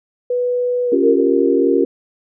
sine tone with pitch glide, 492.7 to 459.7 Hz, B4 to A#4, -4 to -24 cents, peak -15 dBFS, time 0.3-1.21 s, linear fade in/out 5 ms, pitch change -120 cents, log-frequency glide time 0.85-1.03 s
sine chord, G half-diminished seventh, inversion second, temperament equal, 277.2 / 349.2 / 392 / 466.2 Hz, Db4 / F4 / G4 / Bb4, 0 / 0 / 0 / 0 cents, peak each -17 dBFS, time 0.92-1.85 s, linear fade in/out 5 ms
effects none

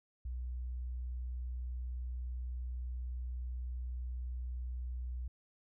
sine tone, 61.74 Hz, B1, in tune, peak -37 dBFS, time 0.25-5.28 s, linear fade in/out 5 ms, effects none

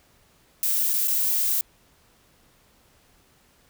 violet noise with dropouts, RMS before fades -23 dBFS, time 0.63-1.61 s, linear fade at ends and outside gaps 0 ms, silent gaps 0.934-0.938 / 1.074-1.08 s, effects pink hiss -60 dBFS RMS until 3.69 s

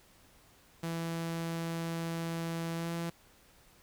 sawtooth tone with pitch glide, 166.1 to 168.52 Hz, E3 to E3, +13 to +38 cents, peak -30 dBFS, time 0.83-3.1 s, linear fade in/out 5 ms, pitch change +25 cents, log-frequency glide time 2.75-2.91 s, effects pink hiss -62 dBFS RMS until 3.82 s

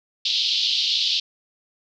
white band-pass noise, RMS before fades -22 dBFS, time 0.25-1.2 s, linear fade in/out 5 ms, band 3000 to 4700 Hz, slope 48 dB/octave, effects none

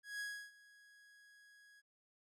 45% pulse tone with ADSR envelope, 1661.2 Hz, G#6, in tune, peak -40 dBFS, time 0.03-1.82 s, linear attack 170 ms, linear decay 310 ms, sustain -22 dB, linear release 32 ms, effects low-pass 11000 Hz 12 dB/octave

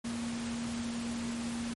sine tone in noise, 234.4 Hz, A#3, 10 cents sharp, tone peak -34 dBFS, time 0.04-1.74 s, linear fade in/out 10 ms, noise pink, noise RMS -42 dBFS, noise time 0.04-1.74 s, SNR +5 dB, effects high-pass 60 Hz 12 dB/octave + MP3 48 kbps

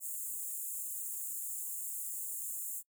pink high-pass noise, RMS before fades -40 dBFS, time 0-2.83 s, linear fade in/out 50 ms, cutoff 7000 Hz, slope 96 dB/octave, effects noise-tail reverb RT60 0.1 s tail -25 dB re dry

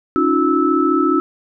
sine tone cluster, 278.6 / 312.9 / 357.7 / 1308 Hz, C#4 / D#4 / F4 / E6, +9 / +10 / +41 / -14 cents, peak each -18 dBFS, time 0.16-1.2 s, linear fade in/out 0 ms, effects none

